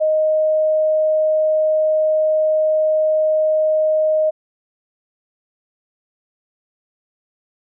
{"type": "tone", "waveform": "sine", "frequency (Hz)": 622.3, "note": "D#5", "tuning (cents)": 0, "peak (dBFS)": -13, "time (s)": [0, 4.31], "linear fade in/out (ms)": 20, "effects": []}